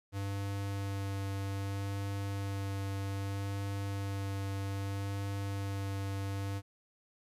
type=tone with vibrato; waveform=square; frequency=98.8 Hz; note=G2; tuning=14 cents sharp; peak=-35 dBFS; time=0.12-6.62 s; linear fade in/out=50 ms; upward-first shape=sine; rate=0.63 Hz; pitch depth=11 cents each way; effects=resampled to 32000 Hz + 12-bit